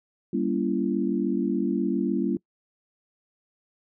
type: chord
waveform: sine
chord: G diminished seventh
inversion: none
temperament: just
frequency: 196 / 235.2 / 282.2 / 338.7 Hz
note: G3 / Bb3 / Db4 / Fb4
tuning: 0 / +16 / +31 / +47 cents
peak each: -28 dBFS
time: 0.33-2.37 s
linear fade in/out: 5 ms
effects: noise-tail reverb RT60 0.1 s tail -24 dB re dry